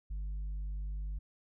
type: tone with tanh clipping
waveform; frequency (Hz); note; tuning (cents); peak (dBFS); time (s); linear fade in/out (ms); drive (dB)
sine; 50.1; G1; +38; -36; 0.1-1.19; 10; 3
effects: none